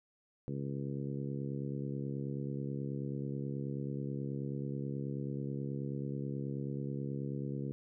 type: harmonic tone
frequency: 69.3 Hz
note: C#2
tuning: in tune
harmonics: 2 / 3 / 4 / 5 / 6 / 7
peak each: -38 / -42 / -44 / -46 / -48 / -49 dBFS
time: 0.48-7.72 s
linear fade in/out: 0 ms
effects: none